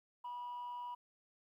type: tone with amplitude modulation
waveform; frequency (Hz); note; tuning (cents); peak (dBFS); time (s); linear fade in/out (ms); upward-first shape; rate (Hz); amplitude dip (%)
sine; 974; B5; -24; -38; 0.24-0.95; 10; sine; 253; 35
effects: tanh soft clip ceiling -40 dBFS + 13-bit